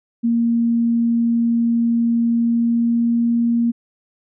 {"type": "tone with pitch glide", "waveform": "sine", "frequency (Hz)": [233.1, 234.5], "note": ["A#3", "A#3"], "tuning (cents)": [0, 11], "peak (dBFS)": -14, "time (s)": [0.23, 3.72], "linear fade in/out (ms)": 20, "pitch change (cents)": 11, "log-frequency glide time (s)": [2.32, 3.31], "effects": []}